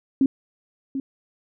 sine tone with echo, 269.8 Hz, C#4, 47 cents flat, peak -14 dBFS, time 0.21-0.26 s, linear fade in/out 2 ms, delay 740 ms, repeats 1, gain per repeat -10 dB, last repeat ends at 1 s, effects none

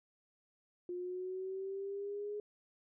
sine linear sweep, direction up, 354 to 418 Hz, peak -38 dBFS, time 0.89-2.4 s, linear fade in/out 2 ms, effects none

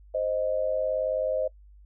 sine tone pair together, 523.3 / 622.3 Hz, C5 / D#5, 0 / 0 cents, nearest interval minor third, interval 300 cents, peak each -27 dBFS, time 0.14-1.48 s, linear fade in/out 10 ms, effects noise-tail reverb RT60 0.1 s tail -23 dB re dry + added 50 Hz sine -49 dBFS peak until 1.85 s

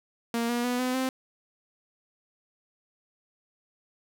sawtooth tone with pitch steps, 233.1 / 239.7 / 246.4 / 253.3 / 260.4 Hz, A#3 / A#3 / B3 / B3 / C4, 0 / +48 / -4 / +44 / -8 cents, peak -22 dBFS, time 0.34-1.09 s, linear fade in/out 2 ms, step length 150 ms, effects none

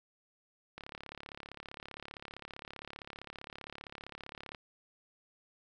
click train, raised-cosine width 0.3 ms, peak -28 dBFS, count 134, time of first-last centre 0.78-4.548 s, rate 35.3 Hz, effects none

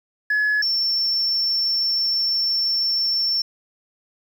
sine tone pair in turn, 1700 / 5413 Hz, G#6 / E8, +40 / +45 cents, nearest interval octave + minor sixth, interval 2005 cents, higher second, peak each -15 / -17 dBFS, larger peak first, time 0.3-0.62 / 0.62-3.42 s, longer second, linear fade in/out 5 ms, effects tanh soft clip ceiling -15 dBFS + 8-bit

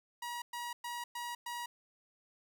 sawtooth tone bursts, 958 Hz, A#5, 47 cents sharp, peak -35 dBFS, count 5, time 0.22-1.66 s, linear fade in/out 5 ms, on 200 ms, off 110 ms, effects 12-bit

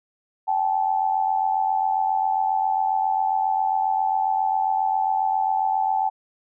sine tone pair together, 774.6 / 862 Hz, G5 / A5, -21 / -36 cents, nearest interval major second, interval 185 cents, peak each -22 dBFS, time 0.47-6.1 s, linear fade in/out 20 ms, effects none

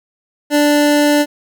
25% pulse tone, 293.7 Hz, D4, in tune, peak -6 dBFS, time 0.5-1.26 s, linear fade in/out 50 ms, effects none

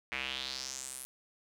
square tone with band-pass filter sweep, 65.6 Hz, C2, 5 cents sharp, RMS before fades -40 dBFS, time 0.12-1.05 s, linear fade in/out 0 ms, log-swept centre 2200 to 11000 Hz, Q 3.7, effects none

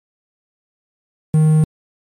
triangle tone with quantisation, 155.7 Hz, D#3, 2 cents sharp, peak -7 dBFS, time 1.34-1.64 s, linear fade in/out 2 ms, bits 6, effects MP3 64 kbps

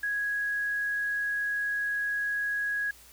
sine tone, 1661.2 Hz, G#6, in tune, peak -27 dBFS, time 0.03-2.91 s, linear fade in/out 5 ms, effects added 60 Hz sine -60 dBFS peak until 3.12 s + white hiss -54 dBFS RMS until 3.12 s

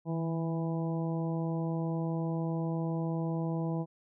harmonic tone with a mistuned harmonic, 164.81 Hz, E3, in tune, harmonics 1 / 2 / 3 / 4 / 5 / 6, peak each -31 / -37 / -41 / -43 / -45 / -47 dBFS, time 0.05-3.86 s, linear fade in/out 50 ms, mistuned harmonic 1, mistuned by -31 cents, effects none

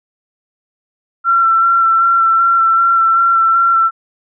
sine tone with vibrato, 1353 Hz, E6, 45 cents sharp, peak -8 dBFS, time 1.24-3.91 s, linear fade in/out 50 ms, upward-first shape square, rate 2.6 Hz, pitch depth 14 cents each way, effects none

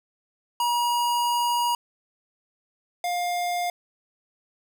square tone pair in turn, 957 / 706.1 Hz, A#5 / F5, +45 / +19 cents, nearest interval perfect fourth, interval 526 cents, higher first, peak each -22 / -25 dBFS, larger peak first, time 0.6-1.75 / 3.04-3.7 s, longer first, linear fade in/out 2 ms, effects none

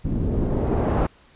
pink noise with low-pass filter sweep, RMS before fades -22 dBFS, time 0.04-1.07 s, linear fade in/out 10 ms, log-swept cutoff 210 to 1000 Hz, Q 0.98, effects pink hiss -54 dBFS RMS until 1.35 s + resampled to 8000 Hz

